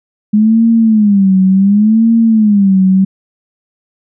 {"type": "tone with vibrato", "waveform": "sine", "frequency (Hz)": 207.7, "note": "G#3", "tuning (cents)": 0, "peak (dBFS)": -5, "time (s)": [0.33, 3.05], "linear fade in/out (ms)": 10, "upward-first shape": "sine", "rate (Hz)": 0.69, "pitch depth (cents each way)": 170, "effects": []}